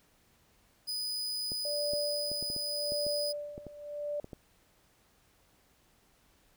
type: tone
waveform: 40% pulse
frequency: 4978 Hz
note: D#8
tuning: in tune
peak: -32 dBFS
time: 0.87-3.33 s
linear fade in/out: 20 ms
type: clicks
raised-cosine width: 2 ms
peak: -29 dBFS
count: 12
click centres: 1.519 / 1.935 / 2.316 / 2.426 / 2.501 / 2.564 / 2.921 / 3.066 / 3.579 / 3.667 / 4.244 / 4.332 s
type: tone with tremolo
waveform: sine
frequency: 587.3 Hz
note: D5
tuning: in tune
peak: -31 dBFS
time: 1.65-4.2 s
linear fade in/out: 2 ms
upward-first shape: sine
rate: 0.86 Hz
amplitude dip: 85%
effects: pink hiss -67 dBFS RMS until 6.56 s